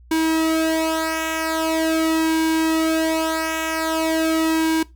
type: tone with flanger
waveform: sawtooth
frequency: 321.1 Hz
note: E4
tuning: 45 cents flat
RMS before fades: -20 dBFS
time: 0.11-4.83 s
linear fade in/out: 5 ms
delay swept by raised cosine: 1.6 to 2.9 ms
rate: 0.43 Hz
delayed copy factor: -0.75
effects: noise-tail reverb RT60 0.2 s tail -19 dB re dry + added 60 Hz sine -44 dBFS peak until 4.95 s